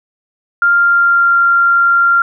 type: tone with pitch glide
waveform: sine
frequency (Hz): 1396.9 to 1385.6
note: F6 to F6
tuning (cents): 0 to -14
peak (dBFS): -7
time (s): 0.62-2.22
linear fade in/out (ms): 2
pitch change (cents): -14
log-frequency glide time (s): 0.72-1.36
effects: none